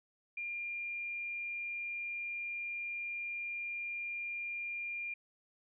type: tone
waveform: sine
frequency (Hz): 2400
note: D7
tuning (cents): +37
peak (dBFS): -37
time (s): 0.37-5.14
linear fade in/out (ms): 5
effects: none